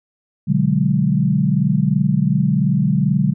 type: chord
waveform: sine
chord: G# half-diminished seventh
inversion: first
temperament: equal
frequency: 123.47 / 146.83 / 185 / 207.7 Hz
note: B2 / D3 / F#3 / G#3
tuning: 0 / 0 / 0 / 0 cents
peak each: -23 / -17 / -18 / -20 dBFS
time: 0.47-3.34 s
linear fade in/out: 20 ms
effects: none

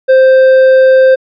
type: tone with hard clipping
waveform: sine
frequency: 523.3 Hz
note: C5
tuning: in tune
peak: -4 dBFS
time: 0.08-1.16 s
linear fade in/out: 20 ms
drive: 5 dB
effects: resampled to 11025 Hz

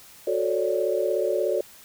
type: chord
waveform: sine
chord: D major seventh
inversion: first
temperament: just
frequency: 367.1 / 440.5 / 550.6 / 587.3 Hz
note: F#4 / A4 / C#5 / D5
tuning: -14 / +2 / -12 / 0 cents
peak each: -27 dBFS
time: 0.27-1.61 s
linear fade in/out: 5 ms
effects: white hiss -49 dBFS RMS until 1.84 s

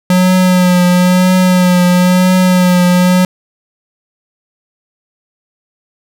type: tone with vibrato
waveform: square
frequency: 181.5 Hz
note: F#3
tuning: 33 cents flat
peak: -7 dBFS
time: 0.1-3.25 s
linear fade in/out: 2 ms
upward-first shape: triangle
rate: 1 Hz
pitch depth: 32 cents each way
effects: none

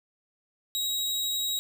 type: tone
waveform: sawtooth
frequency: 3822 Hz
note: A#7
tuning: 43 cents sharp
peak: -24 dBFS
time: 0.75-1.59 s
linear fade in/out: 0 ms
effects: none

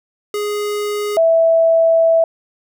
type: tone pair in turn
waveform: square / sine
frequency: 415.3 / 657.5 Hz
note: G#4 / E5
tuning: 0 / -5 cents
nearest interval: minor sixth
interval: 795 cents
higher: second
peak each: -19 / -9 dBFS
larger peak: second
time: 0.34-1.17 / 1.17-2.24 s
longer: second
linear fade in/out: 2 ms
effects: none

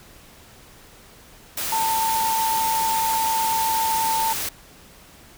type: tone in noise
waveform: sine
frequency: 896 Hz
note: A5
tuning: 31 cents sharp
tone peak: -20 dBFS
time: 1.72-4.33 s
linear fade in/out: 5 ms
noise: white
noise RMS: -27 dBFS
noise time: 1.57-4.49 s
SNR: +4 dB
effects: pink hiss -48 dBFS RMS until 5.37 s

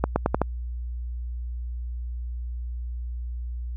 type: accelerating click train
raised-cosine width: 1 ms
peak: -6 dBFS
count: 5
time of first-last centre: 0.04-0.417 s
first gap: 120 ms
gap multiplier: 0.84
effects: added 60 Hz sine -29 dBFS peak until 3.76 s

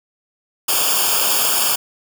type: noise with comb filter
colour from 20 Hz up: white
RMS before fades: -17 dBFS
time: 0.68-1.76 s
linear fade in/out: 10 ms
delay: 0.5 ms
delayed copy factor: -0.95
effects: none

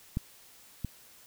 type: clicks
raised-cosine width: 5 ms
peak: -17 / -20 dBFS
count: 2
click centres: 0.171 / 0.847 s
effects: white hiss -56 dBFS RMS until 1.26 s

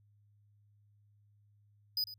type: tone with echo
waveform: square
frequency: 4978 Hz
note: D#8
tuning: in tune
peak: -31 dBFS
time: 1.97-2.04 s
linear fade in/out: 2 ms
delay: 100 ms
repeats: 1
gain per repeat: -14 dB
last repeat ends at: 2.14 s
effects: added 103 Hz sine -64 dBFS peak until 2.18 s

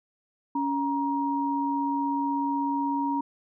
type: tone pair together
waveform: sine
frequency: 279.9 / 944 Hz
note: C#4 / A#5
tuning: +17 / +22 cents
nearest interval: octave + major sixth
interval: 2105 cents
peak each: -27 dBFS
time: 0.55-3.21 s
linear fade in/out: 5 ms
effects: none

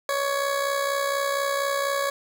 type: tone with amplitude modulation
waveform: 20% pulse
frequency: 559 Hz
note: C#5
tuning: 14 cents sharp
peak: -16 dBFS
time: 0.09-2.1 s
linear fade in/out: 2 ms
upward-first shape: sine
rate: 64.2 Hz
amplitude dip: 50%
effects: 9-bit

